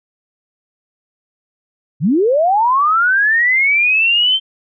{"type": "linear sweep", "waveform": "sine", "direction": "up", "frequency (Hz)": [121.6, 3136], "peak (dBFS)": -10, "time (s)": [2, 4.4], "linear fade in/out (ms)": 50, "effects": []}